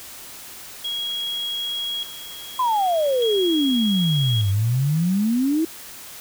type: tone with tremolo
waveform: sine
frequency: 3300 Hz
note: G#7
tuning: 12 cents flat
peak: -24 dBFS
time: 0.84-4.52 s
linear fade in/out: 10 ms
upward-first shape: square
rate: 0.42 Hz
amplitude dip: 75%
type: exponential two-way sweep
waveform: sine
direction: down then up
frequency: 1042 to 96.4 to 333 Hz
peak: -17 dBFS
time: 2.59-5.65 s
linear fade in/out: 5 ms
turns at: 4.5 s
effects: white hiss -39 dBFS RMS until 6.2 s